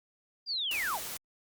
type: linear sweep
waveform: sine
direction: down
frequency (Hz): 4902 to 512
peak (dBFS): -30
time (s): 0.46-1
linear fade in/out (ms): 50
type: noise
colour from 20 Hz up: white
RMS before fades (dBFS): -39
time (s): 0.71-1.17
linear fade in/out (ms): 2
effects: Opus 48 kbps